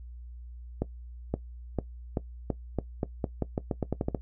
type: accelerating click train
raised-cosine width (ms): 2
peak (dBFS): -14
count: 16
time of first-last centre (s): 0.82-4.148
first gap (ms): 520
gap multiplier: 0.86
effects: noise-tail reverb RT60 0.1 s tail -17 dB re dry + added 60 Hz sine -41 dBFS peak until 4.21 s